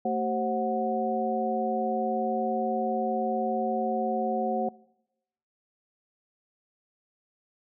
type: tone cluster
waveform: sine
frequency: 224.9 / 383.4 / 532 / 735 Hz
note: A3 / G4 / C5 / F#5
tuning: +38 / -38 / +29 / -12 cents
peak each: -30 / -34 / -31 / -28 dBFS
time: 0.05-4.69 s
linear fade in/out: 5 ms
effects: noise-tail reverb RT60 0.9 s tail -23 dB re dry